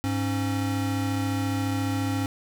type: tone pair together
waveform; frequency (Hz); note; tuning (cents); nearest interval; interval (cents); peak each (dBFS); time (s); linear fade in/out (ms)
square; 102.3 / 272.5; G#2 / C#4; -26 / -29; octave + perfect fourth; 1697; -28; 0.04-2.26; 0
effects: none